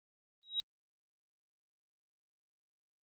sine tone with exponential growth, 3829 Hz, A#7, 46 cents sharp, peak -27 dBFS, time 0.43-0.6 s, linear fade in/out 0 ms, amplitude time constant 36 ms, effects Opus 32 kbps

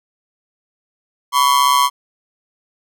45% pulse ring-modulated tone, 1058 Hz, C6, 19 cents sharp, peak -8 dBFS, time 1.32-1.9 s, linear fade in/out 50 ms, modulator 67.8 Hz, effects none

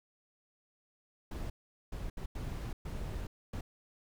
brown noise bursts at uneven times, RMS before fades -39 dBFS, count 6, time 1.31-1.5 / 1.92-2.1 / 2.17-2.26 / 2.35-2.73 / 2.85-3.27 / 3.53-3.61 s, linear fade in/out 5 ms, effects none

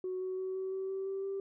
sine tone with pitch steps, 370 / 373 / 376 / 379.1 / 382.2 / 385.3 / 388.4 / 391.5 Hz, F#4 / F#4 / F#4 / F#4 / G4 / G4 / G4 / G4, 0 / +14 / +28 / +42 / -44 / -30 / -16 / -2 cents, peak -33 dBFS, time 0.04-1.4 s, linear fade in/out 2 ms, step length 170 ms, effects tanh soft clip ceiling -30 dBFS

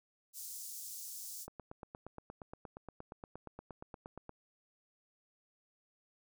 pink high-pass noise, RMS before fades -46 dBFS, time 0.33-1.47 s, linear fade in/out 50 ms, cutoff 5900 Hz, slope 24 dB/octave
click train, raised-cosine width 1 ms, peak -32 dBFS, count 25, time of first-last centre 1.48-4.294 s, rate 8.53 Hz
effects none

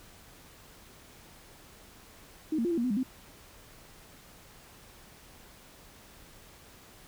sine tone with pitch steps, 312.7 / 230.9 / 348 / 334.9 / 236 / 252.7 / 203.4 / 258.8 Hz, D#4 / A#3 / F4 / E4 / A#3 / B3 / G#3 / C4, +9 / -16 / -6 / +27 / +22 / +40 / -36 / -19 cents, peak -26 dBFS, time 2.52-3.032 s, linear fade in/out 5 ms, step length 64 ms, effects pink hiss -54 dBFS RMS until 7.07 s

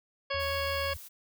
harmonic tone, 554 Hz, C#5, 1 cent flat, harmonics 1 / 2 / 3 / 4 / 5 / 6 / 8 / 9, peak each -33 / -36 / -38 / -39 / -40 / -41 / -42 / -43 dBFS, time 0.3-0.94 s, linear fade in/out 10 ms
sine tone with vibrato, 80 Hz, D#2, 49 cents sharp, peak -38 dBFS, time 0.34-0.97 s, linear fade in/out 5 ms, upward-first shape square, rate 6 Hz, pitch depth 49 cents each way
blue noise, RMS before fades -47 dBFS, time 0.39-1.09 s, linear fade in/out 20 ms
effects none

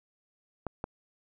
clicks, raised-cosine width 1 ms, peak -19 dBFS, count 2, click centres 0.667 / 0.841 s, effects none

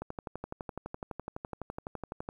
click train, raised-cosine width 1 ms, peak -23 dBFS, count 28, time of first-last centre 0.02-2.289 s, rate 11.9 Hz, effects 10-bit

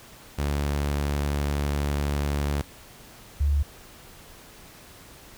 sawtooth / sine tone pair in turn, 72 / 72 Hz, D2 / D2, -34 / -34 cents, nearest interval unison, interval 0 cents, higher neither, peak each -20 / -19 dBFS, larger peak second, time 0.38-2.62 / 3.4-3.63 s, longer first, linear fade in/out 10 ms, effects pink hiss -48 dBFS RMS until 5.37 s

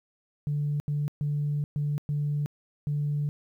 sine tone bursts at uneven times, 146.5 Hz, D3, 4 cents flat, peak -24 dBFS, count 6, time 0.47-0.8 / 0.88-1.08 / 1.21-1.64 / 1.76-1.98 / 2.09-2.46 / 2.87-3.29 s, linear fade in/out 0 ms, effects tanh soft clip ceiling -21 dBFS + 11-bit

